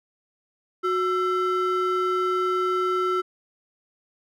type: ring-modulated tone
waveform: triangle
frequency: 852 Hz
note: G#5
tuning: 44 cents sharp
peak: -16 dBFS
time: 0.83-3.22 s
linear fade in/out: 20 ms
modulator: 485 Hz
effects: none